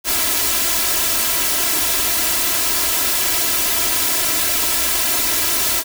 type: noise with comb filter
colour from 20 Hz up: white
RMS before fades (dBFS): -18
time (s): 0.04-5.84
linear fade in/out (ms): 50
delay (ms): 3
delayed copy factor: +1
effects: none